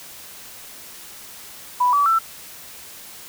sine tone with pitch steps, 987.8 / 1147.9 / 1333.9 Hz, B5 / D6 / E6, 0 / -40 / +20 cents, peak -14 dBFS, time 1.8-2.19 s, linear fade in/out 10 ms, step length 130 ms, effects white hiss -40 dBFS RMS until 3.28 s

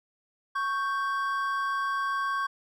triangle tone pair together, 1108 / 1566.9 Hz, C#6 / G6, -1 / -1 cents, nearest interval tritone, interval 600 cents, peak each -26 / -30 dBFS, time 0.55-2.47 s, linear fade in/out 10 ms, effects none

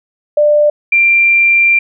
sine tone pair in turn, 594 / 2371 Hz, D5 / D7, +20 / +16 cents, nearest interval 2 octaves, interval 2396 cents, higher second, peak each -6 dBFS, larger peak neither, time 0.37-0.7 / 0.92-1.79 s, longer second, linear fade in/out 5 ms, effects none

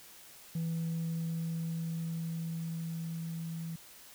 sine tone with level ramp, 164.81 Hz, E3, in tune, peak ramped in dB -29 to -36 dBFS, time 0.55-3.76 s, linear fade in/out 5 ms, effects tanh soft clip ceiling -30 dBFS + white hiss -54 dBFS RMS until 4.14 s

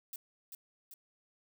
violet noise with echo, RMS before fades -43 dBFS, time 0.13-0.16 s, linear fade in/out 2 ms, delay 390 ms, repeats 2, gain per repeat -4 dB, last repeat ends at 0.94 s, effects none

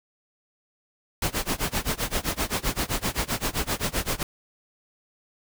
pink noise with tremolo, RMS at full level -24 dBFS, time 1.22-4.23 s, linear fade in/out 2 ms, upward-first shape sine, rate 7.7 Hz, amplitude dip 95%, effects none

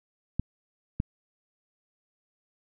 clicks, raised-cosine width 5 ms, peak -14 dBFS, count 2, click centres 0.396 / 1.001 s, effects none

